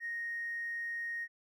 triangle tone with tanh clipping, 1864.7 Hz, A#6, in tune, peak -35 dBFS, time 0-1.28 s, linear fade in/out 50 ms, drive 1 dB, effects none

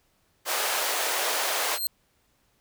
pink high-pass noise, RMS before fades -27 dBFS, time 0.45-1.79 s, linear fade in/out 50 ms, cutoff 500 Hz, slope 24 dB/octave
5% pulse tone with exponential growth, 4186 Hz, C8, in tune, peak -16 dBFS, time 1.48-1.87 s, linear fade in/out 0 ms, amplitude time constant 84 ms
effects pink hiss -68 dBFS RMS until 2.6 s

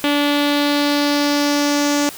sawtooth tone with low-pass filter sweep, 289.6 Hz, D4, 24 cents flat, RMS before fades -17 dBFS, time 0.04-2.09 s, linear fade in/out 0 ms, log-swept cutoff 3300 to 6700 Hz, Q 2.8, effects white hiss -35 dBFS RMS until 2.17 s

